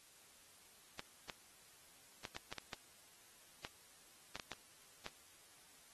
clicks, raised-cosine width 0.2 ms, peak -26 dBFS, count 12, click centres 0.994 / 1.298 / 2.252 / 2.365 / 2.526 / 2.583 / 2.732 / 3.649 / 4.356 / 4.398 / 4.517 / 5.064 s, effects white hiss -64 dBFS RMS until 5.93 s + AAC 32 kbps

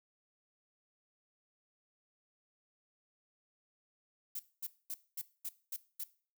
violet noise bursts, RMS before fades -40 dBFS, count 7, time 4.35-6.038 s, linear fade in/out 5 ms, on 44 ms, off 230 ms, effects noise-tail reverb RT60 0.4 s tail -18 dB re dry

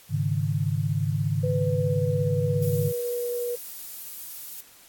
sine chord, Ab suspended fourth, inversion none, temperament equal, 103.83 / 138.59 / 155.56 Hz, Ab2 / Db3 / Eb3, 0 / 0 / 0 cents, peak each -27 dBFS, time 0.09-2.93 s, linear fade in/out 50 ms
sine tone with pitch glide, 500 to 482.1 Hz, B4 to B4, +21 to -42 cents, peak -26 dBFS, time 1.43-3.56 s, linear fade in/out 10 ms, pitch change -63 cents, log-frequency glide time 1.63-3 s
violet noise, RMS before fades -37 dBFS, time 2.62-4.61 s, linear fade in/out 5 ms
effects white hiss -52 dBFS RMS until 4.88 s + AAC 64 kbps

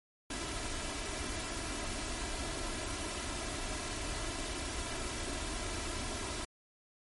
pink noise with comb filter, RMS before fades -38 dBFS, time 0.3-6.45 s, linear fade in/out 5 ms, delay 3 ms, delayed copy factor +0.6, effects MP3 48 kbps

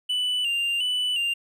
triangle tone with vibrato, 2884 Hz, F#7, 45 cents flat, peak -21 dBFS, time 0.09-1.34 s, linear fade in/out 10 ms, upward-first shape square, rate 1.4 Hz, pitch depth 57 cents each way, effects none

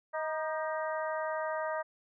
harmonic tone with a mistuned harmonic, 314.4 Hz, D#4, 18 cents sharp, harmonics 2 / 3 / 4 / 5 / 6, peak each -34 / -38 / -40 / -42 / -44 dBFS, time 0.13-1.83 s, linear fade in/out 20 ms, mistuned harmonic 4, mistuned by -48 cents, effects none

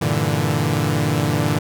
sawtooth chord, E half-diminished seventh, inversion first, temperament equal, 98 / 116.54 / 146.83 / 164.81 Hz, G2 / Bb2 / D3 / E3, 0 / 0 / 0 / 0 cents, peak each -21 / -19 / -17 / -20 dBFS, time 0.01-1.59 s, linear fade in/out 10 ms, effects none

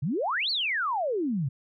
sine exponential two-way sweep, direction up then down, 123.47 to 4600 to 123.47 Hz, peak -25 dBFS, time 0.02-1.49 s, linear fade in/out 10 ms, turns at 0.5 s, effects none

